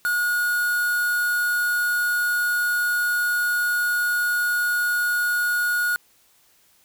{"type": "tone with quantisation", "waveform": "triangle", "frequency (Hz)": 1445, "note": "F#6", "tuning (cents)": -41, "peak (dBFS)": -18, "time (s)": [0.05, 5.96], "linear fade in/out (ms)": 0, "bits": 5, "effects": ["white hiss -59 dBFS RMS until 6.84 s"]}